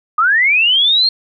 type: linear sweep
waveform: sine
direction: up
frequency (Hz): 1195 to 4273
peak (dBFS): -9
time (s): 0.18-1.09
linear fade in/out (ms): 5
effects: none